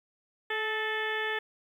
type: harmonic tone with a mistuned harmonic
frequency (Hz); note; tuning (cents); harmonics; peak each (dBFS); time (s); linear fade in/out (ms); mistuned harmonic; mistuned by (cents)
433.1; A4; -27; 1 / 2 / 3 / 4 / 5 / 6 / 7 / 8; -35 / -38 / -41 / -32 / -39 / -44 / -43 / -42; 0.5-1.39; 5; 4; +30
effects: 10-bit